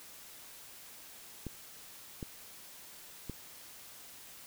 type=clicks; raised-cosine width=3 ms; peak=-26 dBFS; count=3; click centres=1.467 / 2.228 / 3.297 s; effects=white hiss -52 dBFS RMS until 4.46 s